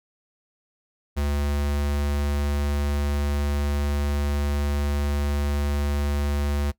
square tone, 72.1 Hz, D2, 31 cents flat, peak -23 dBFS, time 1.16-6.72 s, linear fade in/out 20 ms, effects noise-tail reverb RT60 0.1 s tail -20 dB re dry

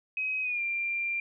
sine tone with pitch glide, 2534 to 2378 Hz, D#7 to D7, +31 to +21 cents, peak -28 dBFS, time 0.17-1.2 s, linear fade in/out 2 ms, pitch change -110 cents, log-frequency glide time 0.42-0.62 s, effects none

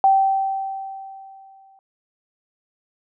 sine tone with exponential decay, 776 Hz, G5, 18 cents flat, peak -10 dBFS, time 0.04-1.79 s, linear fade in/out 1 ms, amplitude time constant 380 ms, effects none

